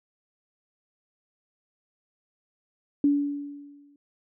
sine tone with exponential decay, 286.5 Hz, D4, 43 cents flat, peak -16 dBFS, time 3.04-3.96 s, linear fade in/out 2 ms, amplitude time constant 200 ms, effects none

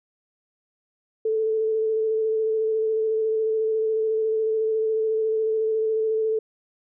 sine tone with vibrato, 439.6 Hz, A4, 2 cents flat, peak -20 dBFS, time 1.25-6.39 s, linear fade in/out 5 ms, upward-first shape square, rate 14 Hz, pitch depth 13 cents each way, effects none

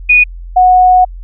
sine tone pair in turn, 2467 / 733.4 Hz, D#7 / F#5, -15 / -15 cents, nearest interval octave + major sixth, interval 2100 cents, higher first, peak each -3 dBFS, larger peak neither, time 0.09-0.24 / 0.56-1.05 s, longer second, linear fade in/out 10 ms, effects added 43 Hz sine -24 dBFS peak until 1.23 s

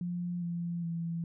sine tone with pitch steps, 175.7 / 171.59 / 167.57 Hz, F3 / F3 / E3, +11 / -30 / +29 cents, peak -32 dBFS, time 0.01-1.24 s, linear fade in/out 2 ms, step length 410 ms, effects none

